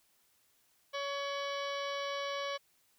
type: harmonic tone with a mistuned harmonic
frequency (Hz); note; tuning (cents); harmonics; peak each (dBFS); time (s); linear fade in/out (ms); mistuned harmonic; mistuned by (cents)
562; C#5; +24; 1 / 2 / 3 / 4 / 5 / 6 / 7 / 8 / 9 / 10; -38 / -40 / -46 / -45 / -46 / -49 / -49 / -53 / -56 / -52; 0.93-2.58; 20; 5; +120
effects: white hiss -71 dBFS RMS until 2.98 s